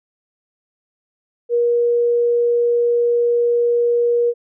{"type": "tone", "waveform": "sine", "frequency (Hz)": 476.1, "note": "A#4", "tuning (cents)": 37, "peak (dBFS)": -13, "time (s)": [1.49, 4.34], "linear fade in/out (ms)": 50, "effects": []}